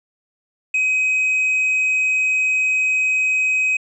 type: tone with tanh clipping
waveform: sine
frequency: 2527 Hz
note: D#7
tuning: 26 cents sharp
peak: -16 dBFS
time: 0.74-3.77 s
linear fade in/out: 5 ms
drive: 2 dB
effects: resampled to 24000 Hz